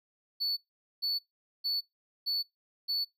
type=tone bursts; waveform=triangle; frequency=4454 Hz; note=C#8; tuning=7 cents sharp; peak=-27 dBFS; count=5; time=0.4-3.05 s; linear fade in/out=20 ms; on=170 ms; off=450 ms; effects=noise-tail reverb RT60 0.2 s tail -26 dB re dry